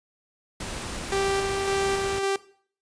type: noise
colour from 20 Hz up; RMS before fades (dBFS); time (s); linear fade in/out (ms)
pink; -34; 0.6-2.19; 5
type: tone with tremolo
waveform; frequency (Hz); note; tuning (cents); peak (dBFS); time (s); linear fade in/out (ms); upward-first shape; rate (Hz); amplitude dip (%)
sawtooth; 392; G4; 0; -19; 1.12-2.36; 2; square; 1.8; 30
effects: noise-tail reverb RT60 0.5 s tail -17 dB re dry + resampled to 22050 Hz